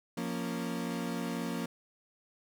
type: chord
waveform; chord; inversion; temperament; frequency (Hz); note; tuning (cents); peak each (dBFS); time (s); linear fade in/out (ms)
35% pulse; Bb minor; second; equal; 174.61 / 233.1 / 277.2; F3 / Bb3 / Db4; 0 / 0 / 0; -36 / -35 / -38; 0.17-1.66; 5
effects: none